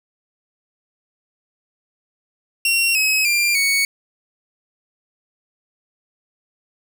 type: tone with pitch steps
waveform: sawtooth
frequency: 2739 / 2556 / 2384 / 2225 Hz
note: F7 / D#7 / D7 / C#7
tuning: -34 / +46 / +25 / +6 cents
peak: -12 dBFS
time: 2.65-3.85 s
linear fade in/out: 2 ms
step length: 300 ms
effects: none